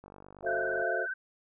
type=click train; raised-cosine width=1 ms; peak=-35 dBFS; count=39; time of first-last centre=0.04-0.817 s; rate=48.9 Hz
type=chord; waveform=sine; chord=F# diminished seventh; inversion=none; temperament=just; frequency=370 / 444 / 532.8 / 639.4 Hz; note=F#4 / A4 / C5 / Eb5; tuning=0 / +16 / +31 / +47 cents; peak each=-37 dBFS; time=0.42-1.07 s; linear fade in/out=50 ms
type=tone with tremolo; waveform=sine; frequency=681 Hz; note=F5; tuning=44 cents flat; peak=-31 dBFS; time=0.42-1.08 s; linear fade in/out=50 ms; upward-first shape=sine; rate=2.7 Hz; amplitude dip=60%
type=tone with vibrato; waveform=sine; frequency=1521 Hz; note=F#6; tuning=47 cents sharp; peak=-32 dBFS; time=0.46-1.14 s; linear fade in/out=10 ms; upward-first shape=sine; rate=20 Hz; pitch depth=56 cents each way
effects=none